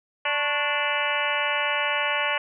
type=harmonic tone with a mistuned harmonic; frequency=292.7 Hz; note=D4; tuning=6 cents flat; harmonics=2 / 3 / 4 / 5 / 6 / 7 / 8 / 9 / 10; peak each=-31 / -31 / -31 / -31 / -31 / -31 / -31 / -31 / -31 dBFS; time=0.25-2.38 s; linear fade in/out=5 ms; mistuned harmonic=4; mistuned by=-98 cents; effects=none